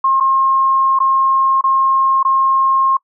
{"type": "tone with dropouts", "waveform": "sine", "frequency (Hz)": 1070, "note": "C6", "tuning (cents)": 38, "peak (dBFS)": -10, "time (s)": [0.04, 2.97], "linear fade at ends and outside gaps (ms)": 5, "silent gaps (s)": [[0.201, 0.206], [0.99, 1.001], [1.612, 1.639], [2.23, 2.249]], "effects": ["noise-tail reverb RT60 0.1 s tail -25 dB re dry"]}